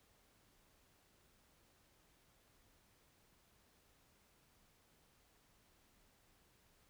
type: silence
effects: pink hiss -72 dBFS RMS until 6.89 s